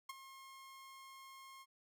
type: tone with ADSR envelope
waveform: sawtooth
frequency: 1073 Hz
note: C6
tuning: 43 cents sharp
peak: -38 dBFS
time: 0.09-1.66 s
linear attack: 6 ms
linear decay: 23 ms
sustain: -12 dB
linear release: 46 ms
effects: none